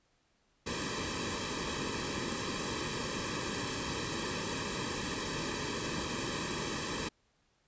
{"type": "noise with comb filter", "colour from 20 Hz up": "pink", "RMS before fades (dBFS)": -36, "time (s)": [0.66, 7.09], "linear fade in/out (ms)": 10, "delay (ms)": 1.4, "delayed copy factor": -1, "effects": ["pink hiss -73 dBFS RMS until 7.67 s", "resampled to 16000 Hz"]}